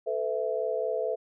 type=chord; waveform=sine; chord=A suspended second; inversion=none; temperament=equal with one note detuned; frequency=440 / 504.3 / 659.3 Hz; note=A4 / B4 / E5; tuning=0 / +36 / 0 cents; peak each=-31 dBFS; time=0.06-1.16 s; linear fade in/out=20 ms; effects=none